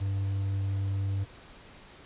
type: tone with quantisation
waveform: triangle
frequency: 98 Hz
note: G2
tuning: in tune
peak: -25 dBFS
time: 0-1.25 s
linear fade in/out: 20 ms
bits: 9
effects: pink hiss -51 dBFS RMS until 2.05 s + resampled to 8000 Hz